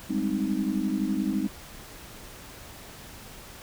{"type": "chord", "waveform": "sine", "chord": "Ab major seventh", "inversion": "third", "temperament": "equal", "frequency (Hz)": [196, 207.7, 261.6, 311.1], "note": ["G3", "Ab3", "C4", "Eb4"], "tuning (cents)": [0, 0, 0, 0], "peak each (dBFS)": -30, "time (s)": [0.09, 1.48], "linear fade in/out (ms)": 20, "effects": ["pink hiss -45 dBFS RMS until 3.62 s"]}